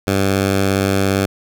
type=tone; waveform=10% pulse; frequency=97.4 Hz; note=G2; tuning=11 cents flat; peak=-6 dBFS; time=0.07-1.26 s; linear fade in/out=5 ms; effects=none